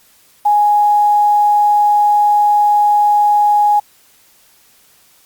sine tone with quantisation, 830.6 Hz, G#5, in tune, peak -8 dBFS, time 0.45-3.8 s, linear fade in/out 10 ms, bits 6, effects white hiss -50 dBFS RMS until 5.25 s + Opus 48 kbps

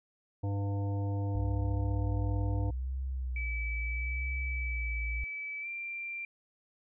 harmonic tone, 100 Hz, G2, 35 cents sharp, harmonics 1 / 3 / 5 / 7 / 9, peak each -30 / -40 / -44 / -47 / -49 dBFS, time 0.43-2.71 s, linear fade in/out 10 ms
sine tone with vibrato, 61.74 Hz, B1, in tune, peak -32 dBFS, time 1.35-5.24 s, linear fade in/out 0 ms, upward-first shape sine, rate 0.75 Hz, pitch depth 110 cents each way
sine tone with pitch glide, 2300 to 2366 Hz, D7 to D7, -37 to +12 cents, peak -36 dBFS, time 3.36-6.25 s, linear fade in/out 2 ms, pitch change +49 cents, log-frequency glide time 5.61-5.67 s
effects none

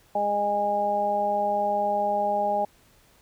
harmonic tone, 204.9 Hz, G#3, 23 cents flat, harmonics 1 / 2 / 3 / 4, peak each -36 / -35 / -26 / -24 dBFS, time 0.15-2.65 s, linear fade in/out 5 ms, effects pink hiss -59 dBFS RMS until 3.21 s

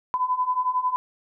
sine beating tone pair, 999 / 1010 Hz, B5 / B5, +20 / +39 cents, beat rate 11 Hz, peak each -26 / -23 dBFS, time 0.14-0.96 s, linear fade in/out 0 ms, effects none

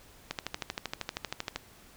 click train, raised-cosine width 0.2 ms, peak -15 dBFS, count 17, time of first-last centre 0.31-1.56 s, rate 12.8 Hz, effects pink hiss -56 dBFS RMS until 1.96 s

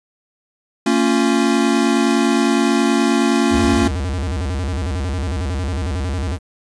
square chord, Bb minor, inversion none, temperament equal with one note detuned, 227.6 / 277.2 / 349.2 Hz, Bb3 / Db4 / F4, -41 / 0 / 0 cents, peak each -18 / -18 / -20 dBFS, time 0.86-3.88 s, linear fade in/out 5 ms
square tone with vibrato, 78.5 Hz, D#2, 16 cents sharp, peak -20 dBFS, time 3.5-6.39 s, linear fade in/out 50 ms, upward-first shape square, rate 11 Hz, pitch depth 260 cents each way
effects resampled to 22050 Hz + 8-bit

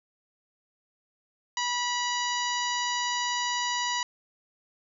harmonic tone with a mistuned harmonic, 976 Hz, B5, 21 cents flat, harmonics 1 / 2 / 3 / 4 / 5 / 6 / 7, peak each -30 / -33 / -35 / -36 / -37 / -38 / -38 dBFS, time 1.57-4.03 s, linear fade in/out 2 ms, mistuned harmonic 5, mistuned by -34 cents, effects none

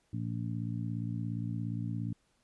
harmonic tone, 57.2 Hz, A#1, 32 cents flat, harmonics 2 / 3 / 4 / 5, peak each -35 / -39 / -41 / -43 dBFS, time 0.13-2.13 s, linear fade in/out 5 ms, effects pink hiss -73 dBFS RMS until 2.43 s + resampled to 24000 Hz

